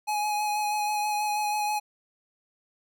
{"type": "tone with vibrato", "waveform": "square", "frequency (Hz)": 839, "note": "G#5", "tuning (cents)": 17, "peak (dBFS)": -26, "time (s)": [0.07, 1.8], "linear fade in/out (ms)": 20, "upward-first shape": "sine", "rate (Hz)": 6.2, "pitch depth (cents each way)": 17, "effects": []}